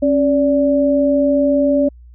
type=tone pair together; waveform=sine; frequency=273.4 / 579.3 Hz; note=C#4 / D5; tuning=-24 / -24 cents; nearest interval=octave + minor second; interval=1300 cents; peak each=-14 dBFS; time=0.02-1.89 s; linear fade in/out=10 ms; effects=added 60 Hz sine -38 dBFS peak until 2.14 s